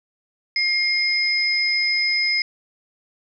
sine tone pair together, 2129 / 5064 Hz, C7 / D#8, +30 / +30 cents, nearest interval octave + minor third, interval 1500 cents, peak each -20 / -21 dBFS, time 0.56-2.42 s, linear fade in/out 2 ms, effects none

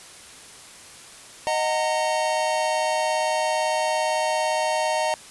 square chord, D# minor, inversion none, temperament equal with one note detuned, 622.3 / 740 / 914.2 Hz, D#5 / F#5 / A#5, 0 / 0 / -34 cents, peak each -25 / -29 / -26 dBFS, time 1.47-5.14 s, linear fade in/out 0 ms, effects white hiss -44 dBFS RMS until 5.3 s + resampled to 24000 Hz

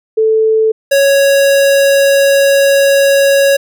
sine / square tone pair in turn, 440 / 554.4 Hz, A4 / C#5, 0 / 0 cents, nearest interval major third, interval 400 cents, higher second, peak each -7 dBFS, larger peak neither, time 0.17-0.72 / 0.91-3.57 s, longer second, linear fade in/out 10 ms, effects none

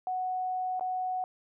sine tone with dropouts, 740 Hz, F#5, in tune, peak -29 dBFS, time 0.07-1.24 s, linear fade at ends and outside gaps 1 ms, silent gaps 0.796-0.809 s, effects none

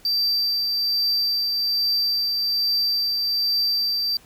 triangle tone with tremolo, 4676 Hz, D8, 8 cents flat, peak -17 dBFS, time 0.05-4.17 s, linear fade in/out 2 ms, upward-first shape triangle, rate 1.2 Hz, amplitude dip 30%, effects pink hiss -52 dBFS RMS until 4.25 s

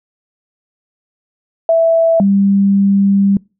sine tone pair in turn, 659.3 / 197.95 Hz, E5 / G3, 0 / +17 cents, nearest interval octave + major sixth, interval 2083 cents, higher first, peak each -7 / -8 dBFS, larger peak first, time 1.69-2.2 / 2.2-3.37 s, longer second, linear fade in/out 2 ms, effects noise-tail reverb RT60 0.3 s tail -26 dB re dry

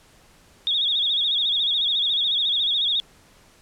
sine tone with vibrato, 3520 Hz, A7, in tune, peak -19 dBFS, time 0.67-3 s, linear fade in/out 0 ms, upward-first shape sine, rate 14 Hz, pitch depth 120 cents each way, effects pink hiss -54 dBFS RMS until 3.61 s + low-pass 11000 Hz 12 dB/octave

